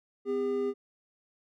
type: tone pair together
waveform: triangle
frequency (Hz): 254.4 / 403.2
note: C4 / G4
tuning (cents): -48 / +49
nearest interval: minor sixth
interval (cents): 797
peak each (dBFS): -33 / -26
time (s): 0.25-0.74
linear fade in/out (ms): 50
effects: none